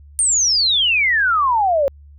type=exponential sweep; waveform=sine; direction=down; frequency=9120 to 533 Hz; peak=-13 dBFS; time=0.19-1.88 s; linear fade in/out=0 ms; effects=added 72 Hz sine -40 dBFS peak until 2.18 s